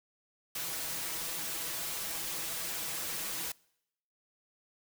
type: noise with comb filter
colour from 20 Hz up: white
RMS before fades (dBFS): -37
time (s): 0.55-3.52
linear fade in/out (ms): 5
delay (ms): 6.1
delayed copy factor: +0.65
effects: noise-tail reverb RT60 0.8 s tail -25 dB re dry